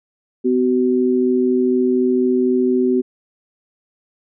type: tone pair together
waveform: sine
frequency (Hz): 252.6 / 376.7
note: B3 / F#4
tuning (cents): +39 / +31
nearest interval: perfect fifth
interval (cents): 692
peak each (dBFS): -16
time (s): 0.44-3.02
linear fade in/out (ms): 20
effects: none